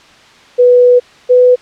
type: tone pair in turn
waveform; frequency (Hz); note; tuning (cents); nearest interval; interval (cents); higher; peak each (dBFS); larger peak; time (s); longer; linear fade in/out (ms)
sine; 492.6 / 498; B4 / B4; -5 / +14; unison; 19; second; -3; neither; 0.58-1 / 1.29-1.56; first; 20
effects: white hiss -41 dBFS RMS until 1.61 s + low-pass 4000 Hz 12 dB/octave